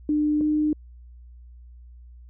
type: tone pair in turn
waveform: sine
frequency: 299.9 / 303.4 Hz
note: D4 / D#4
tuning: +36 / -44 cents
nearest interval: unison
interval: 20 cents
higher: second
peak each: -19 dBFS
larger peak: neither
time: 0.09-0.41 / 0.41-0.73 s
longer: neither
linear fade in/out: 2 ms
effects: added 60 Hz sine -43 dBFS peak until 2.29 s